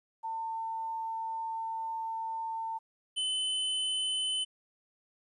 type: tone pair in turn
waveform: sine / square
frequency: 899 / 3033 Hz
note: A5 / F#7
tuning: +37 / +42 cents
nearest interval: octave + major sixth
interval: 2105 cents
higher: second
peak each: -33 / -30 dBFS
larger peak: second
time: 0.23-2.79 / 3.16-4.45 s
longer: first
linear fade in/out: 20 ms
effects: resampled to 24000 Hz + 12-bit